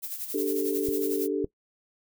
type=noise with tremolo; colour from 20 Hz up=violet; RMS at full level=-33 dBFS; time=0.02-1.28 s; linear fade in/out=20 ms; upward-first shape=sine; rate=11 Hz; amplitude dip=60%
type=chord; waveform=sine; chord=D suspended fourth; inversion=none; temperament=just; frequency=293.7 / 391.6 / 440.5 Hz; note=D4 / G4 / A4; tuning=0 / -2 / +2 cents; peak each=-29 dBFS; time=0.34-1.45 s; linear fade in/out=5 ms
type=clicks; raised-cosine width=5 ms; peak=-25 dBFS; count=2; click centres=0.887 / 1.444 s
effects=noise-tail reverb RT60 0.1 s tail -20 dB re dry

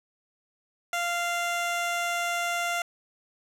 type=tone; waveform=15% pulse; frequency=694 Hz; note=F5; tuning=11 cents flat; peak=-20 dBFS; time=0.93-2.82 s; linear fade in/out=2 ms; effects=low-pass 12000 Hz 12 dB/octave

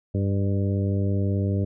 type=harmonic tone with a mistuned harmonic; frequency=98.5 Hz; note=G2; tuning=9 cents sharp; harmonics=1 / 2 / 3 / 4 / 5 / 6; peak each=-22 / -28 / -32 / -34 / -36 / -38 dBFS; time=0.14-1.65 s; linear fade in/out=10 ms; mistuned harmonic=6; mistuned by=+24 cents; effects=none

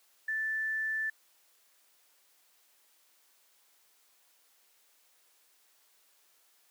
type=tone with quantisation; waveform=sine; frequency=1760 Hz; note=A6; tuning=in tune; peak=-30 dBFS; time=0.28-1.1 s; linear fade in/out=5 ms; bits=10; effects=white hiss -67 dBFS RMS until 6.7 s + high-pass 400 Hz 12 dB/octave

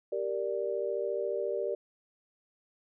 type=chord; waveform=sine; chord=G minor; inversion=none; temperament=equal; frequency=392 / 466.2 / 587.3 Hz; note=G4 / Bb4 / D5; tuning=0 / 0 / 0 cents; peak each=-34 dBFS; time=0.12-1.75 s; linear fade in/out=5 ms; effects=none

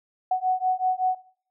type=beating tone pair; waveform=sine; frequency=740 / 745.3 Hz; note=F#5 / F#5; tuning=0 / +12 cents; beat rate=5.3 Hz; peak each=-24 / -24 dBFS; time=0.31-1.15 s; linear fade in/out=5 ms; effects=noise-tail reverb RT60 0.5 s tail -17 dB re dry

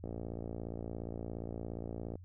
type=click train; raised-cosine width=2 ms; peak=-28 dBFS; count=122; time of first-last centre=0.04-2.155 s; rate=57.2 Hz; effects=added 90 Hz sine -49 dBFS peak until 2.24 s

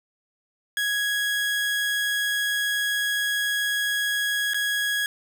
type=tone with dropouts; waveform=30% pulse; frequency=1661.2 Hz; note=G#6; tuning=in tune; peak=-20 dBFS; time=0.77-5.06 s; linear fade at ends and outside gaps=1 ms; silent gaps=4.535-4.544 s; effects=none

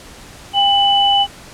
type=tone pair together; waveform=sine; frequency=800 / 2987 Hz; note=G5 / F#7; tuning=+35 / +16 cents; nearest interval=octave + major seventh; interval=2281 cents; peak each=-13 dBFS; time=0.53-1.27 s; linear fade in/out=50 ms; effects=pink hiss -38 dBFS RMS until 1.53 s + low-pass 10000 Hz 12 dB/octave

